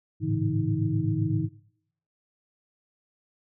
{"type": "tone cluster", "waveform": "sine", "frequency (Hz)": [104.8, 112.6, 139.9, 162.4, 316.2], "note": ["G#2", "A2", "C#3", "E3", "D#4"], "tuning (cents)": [16, 40, 16, -26, 28], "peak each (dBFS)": -30, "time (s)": [0.2, 1.49], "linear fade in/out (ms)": 50, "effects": ["noise-tail reverb RT60 0.7 s tail -19 dB re dry"]}